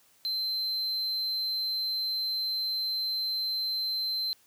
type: tone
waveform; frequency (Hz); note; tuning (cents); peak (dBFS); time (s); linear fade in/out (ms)
triangle; 4100; C8; -36; -27; 0.25-4.33; 0
effects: white hiss -63 dBFS RMS until 4.46 s + high-pass 60 Hz 12 dB/octave